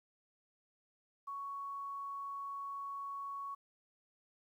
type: tone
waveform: sine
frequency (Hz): 1114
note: C#6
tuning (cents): +8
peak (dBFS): -40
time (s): 1.27-3.55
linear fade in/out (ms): 10
effects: 12-bit